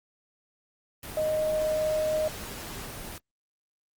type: tone in noise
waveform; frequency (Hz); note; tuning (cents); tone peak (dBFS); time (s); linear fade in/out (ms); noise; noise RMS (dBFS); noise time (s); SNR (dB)
sine; 620; D#5; -6; -24; 1.17-2.28; 2; pink; -39; 1.03-3.18; +12
effects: Opus 24 kbps